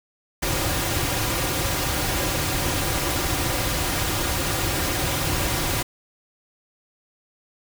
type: noise with comb filter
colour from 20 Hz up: pink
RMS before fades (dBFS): -24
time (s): 0.42-5.83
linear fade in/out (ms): 10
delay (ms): 4.6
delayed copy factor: -0.55
effects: none